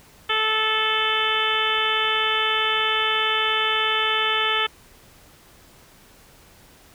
harmonic tone, 436.9 Hz, A4, 12 cents flat, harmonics 1 / 2 / 3 / 4 / 5 / 6 / 7 / 8, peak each -30 / -30 / -25 / -27 / -29 / -29 / -25 / -28 dBFS, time 0.29-4.67 s, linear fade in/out 10 ms, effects pink hiss -51 dBFS RMS until 6.94 s

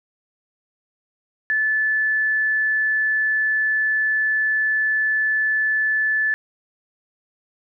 sine tone, 1740 Hz, A6, 20 cents flat, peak -17 dBFS, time 1.5-6.34 s, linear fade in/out 0 ms, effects none

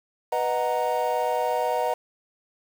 triangle chord, B major seventh, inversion none, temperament equal, 493.9 / 622.3 / 740 / 932.3 Hz, B4 / D#5 / F#5 / A#5, 0 / 0 / 0 / 0 cents, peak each -26 dBFS, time 0.32-1.94 s, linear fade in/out 5 ms, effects 7-bit

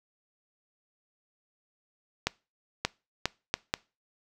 accelerating click train, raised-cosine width 0.2 ms, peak -8 dBFS, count 5, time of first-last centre 2.27-3.739 s, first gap 580 ms, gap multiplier 0.7, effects noise-tail reverb RT60 0.3 s tail -23 dB re dry

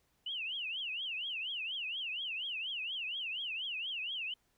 sine tone with vibrato, 2873 Hz, F7, 48 cents sharp, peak -36 dBFS, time 0.26-4.34 s, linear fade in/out 5 ms, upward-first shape triangle, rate 4.2 Hz, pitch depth 270 cents each way, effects pink hiss -75 dBFS RMS until 4.57 s

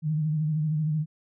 sine tone with vibrato, 154.3 Hz, D#3, 14 cents flat, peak -23 dBFS, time 0.02-1.06 s, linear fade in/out 50 ms, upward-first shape triangle, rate 13 Hz, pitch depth 65 cents each way, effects none

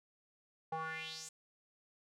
square tone with band-pass filter sweep, 160 Hz, D#3, 49 cents sharp, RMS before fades -43 dBFS, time 0.72-1.29 s, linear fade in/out 5 ms, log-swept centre 760 to 8000 Hz, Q 4, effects none

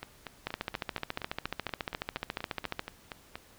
two click trains, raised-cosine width 0.3 ms, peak -22 / -16 dBFS, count 15 / 34, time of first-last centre 0.03-3.355 / 0.47-2.794 s, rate 4.21 / 14.2 Hz, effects pink hiss -58 dBFS RMS until 3.58 s

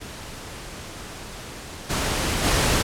pink noise with level steps, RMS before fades -37 / -24 / -20 dBFS, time 0-2.83 s, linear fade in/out 20 ms, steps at 1.89 / 2.43 s, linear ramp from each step 20 ms, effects low-pass 10000 Hz 12 dB/octave

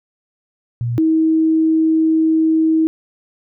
sine tone pair in turn, 118.9 / 319.5 Hz, A#2 / D#4, +35 / +46 cents, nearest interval octave + perfect fourth, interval 1711 cents, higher second, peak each -17 / -11 dBFS, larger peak second, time 0.81-0.98 / 0.98-2.87 s, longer second, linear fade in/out 0 ms, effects none

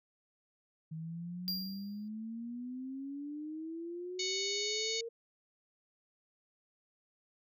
sine exponential sweep, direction up, 157.5 to 466.2 Hz, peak -39 dBFS, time 0.91-5.09 s, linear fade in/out 10 ms
square tone with exponential decay, 4771 Hz, D8, 26 cents sharp, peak -32 dBFS, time 1.48-2.08 s, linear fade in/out 0 ms, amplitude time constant 130 ms
harmonic tone, 740 Hz, F#5, in tune, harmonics 3 / 4 / 5 / 6 / 7 / 8 / 9, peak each -42 / -45 / -40 / -38 / -47 / -48 / -41 dBFS, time 4.19-5.01 s, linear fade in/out 5 ms
effects none

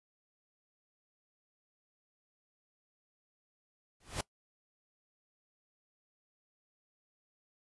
pink noise with exponential growth, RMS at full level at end -31 dBFS, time 4-4.21 s, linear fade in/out 5 ms, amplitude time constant 45 ms, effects noise-tail reverb RT60 0.1 s tail -21 dB re dry + resampled to 24000 Hz

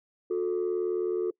sine tone pair together, 360.8 / 440 Hz, F#4 / A4, -44 / 0 cents, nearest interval minor third, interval 344 cents, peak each -26 / -28 dBFS, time 0.3-1.31 s, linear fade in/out 10 ms, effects noise-tail reverb RT60 0.1 s tail -24 dB re dry + tanh soft clip ceiling -22 dBFS

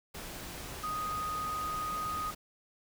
sine tone in noise, 1244.5 Hz, D#6, in tune, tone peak -33 dBFS, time 0.83-2.31 s, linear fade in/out 10 ms, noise pink, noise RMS -43 dBFS, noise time 0.14-2.35 s, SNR +7 dB, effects none

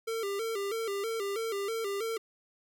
square tone with vibrato, 424.7 Hz, G#4, 39 cents sharp, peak -32 dBFS, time 0.07-2.18 s, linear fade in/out 10 ms, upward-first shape square, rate 3.1 Hz, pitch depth 110 cents each way, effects none

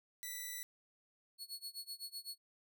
5% pulse tone, 1975.5 Hz, B6, in tune, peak -32 dBFS, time 0.23-0.63 s, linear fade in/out 0 ms
sawtooth tone with tremolo, 4375 Hz, C#8, 24 cents flat, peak -39 dBFS, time 1.38-2.38 s, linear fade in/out 50 ms, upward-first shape sine, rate 7.9 Hz, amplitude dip 95%
effects none

